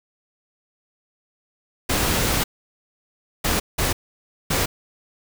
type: noise bursts at uneven times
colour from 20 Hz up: pink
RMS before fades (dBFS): -21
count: 4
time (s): 1.89-2.44 / 3.44-3.6 / 3.78-3.93 / 4.5-4.66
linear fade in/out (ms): 10
effects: none